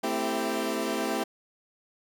20% pulse chord, A minor seventh, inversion none, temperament equal with one note detuned, 222.8 / 261.6 / 329.6 / 392 Hz, A3 / C4 / E4 / G4, +22 / 0 / 0 / 0 cents, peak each -28 dBFS, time 0.03-1.24 s, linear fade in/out 10 ms, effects none

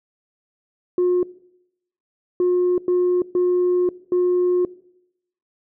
sine tone bursts at uneven times, 358.8 Hz, F4, 47 cents sharp, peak -13 dBFS, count 5, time 0.98-1.23 / 2.4-2.78 / 2.88-3.22 / 3.35-3.89 / 4.12-4.65 s, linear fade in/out 2 ms, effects noise-tail reverb RT60 0.8 s tail -21 dB re dry + tanh soft clip ceiling -13 dBFS

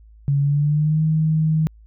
sine tone with pitch glide, 140.8 to 157.13 Hz, C#3 to D#3, +27 to +17 cents, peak -15 dBFS, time 0.28-1.67 s, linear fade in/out 0 ms, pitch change +190 cents, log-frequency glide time 0.4-1.02 s, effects added 54 Hz sine -44 dBFS peak until 1.86 s

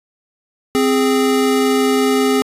square tone pair together, 261.6 / 414.2 Hz, C4 / G#4, 0 / -5 cents, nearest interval minor sixth, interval 795 cents, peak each -16 dBFS, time 0.75-2.42 s, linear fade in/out 0 ms, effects resampled to 32000 Hz

